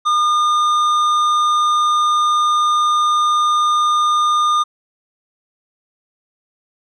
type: tone with tanh clipping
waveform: sine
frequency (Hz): 1213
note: D#6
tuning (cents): -44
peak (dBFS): -14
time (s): 0.05-4.64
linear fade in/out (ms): 20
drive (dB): 10
effects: none